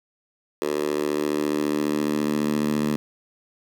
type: tone with high-pass filter sweep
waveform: 10% pulse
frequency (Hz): 74.6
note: D2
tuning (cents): +28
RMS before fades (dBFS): -24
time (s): 0.62-2.96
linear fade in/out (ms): 0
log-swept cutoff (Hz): 400 to 200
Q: 2.7
effects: none